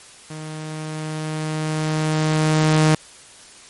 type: tone with level ramp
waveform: sawtooth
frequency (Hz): 155.56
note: D#3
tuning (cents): 0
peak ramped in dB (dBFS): -27 to -8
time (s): 0.3-2.95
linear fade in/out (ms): 5
effects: white hiss -44 dBFS RMS until 3.69 s + MP3 48 kbps